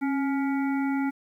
harmonic tone with a mistuned harmonic, 280.9 Hz, C#4, 23 cents sharp, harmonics 1 / 3 / 5 / 7 / 8, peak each -24 / -34 / -38 / -41 / -42 dBFS, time 0.01-1.11 s, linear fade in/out 20 ms, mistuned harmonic 1, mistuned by -56 cents, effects 10-bit

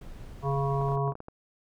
brown noise, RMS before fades -42 dBFS, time 0.01-0.96 s, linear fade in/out 5 ms
harmonic tone, 138.59 Hz, C#3, in tune, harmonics 1 / 3 / 5 / 7 / 8, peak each -27 / -32 / -34 / -35 / -36 dBFS, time 0.42-1.14 s, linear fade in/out 50 ms
clicks, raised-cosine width 1 ms, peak -27 dBFS, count 9, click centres 0.814 / 0.886 / 0.92 / 0.974 / 1.078 / 1.122 / 1.154 / 1.204 / 1.284 s
effects none

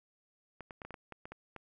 clicks, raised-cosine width 0.5 ms, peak -30 dBFS, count 10, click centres 0.607 / 0.708 / 0.818 / 0.85 / 0.907 / 0.942 / 1.123 / 1.255 / 1.32 / 1.563 s, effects none

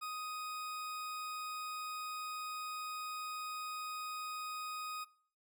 40% pulse tone, 1249 Hz, D#6, 6 cents sharp, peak -39 dBFS, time 0.01-5.05 s, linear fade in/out 20 ms, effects noise-tail reverb RT60 0.5 s tail -21 dB re dry

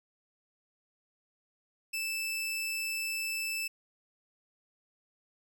sawtooth tone, 2637 Hz, E7, in tune, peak -29 dBFS, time 1.93-3.68 s, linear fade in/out 10 ms, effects none

